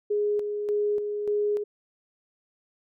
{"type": "tone with tremolo", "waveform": "sine", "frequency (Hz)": 415.3, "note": "G#4", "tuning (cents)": 0, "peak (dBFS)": -22, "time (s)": [0.1, 1.64], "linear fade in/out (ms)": 10, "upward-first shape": "square", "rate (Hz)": 1.7, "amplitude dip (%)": 45, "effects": []}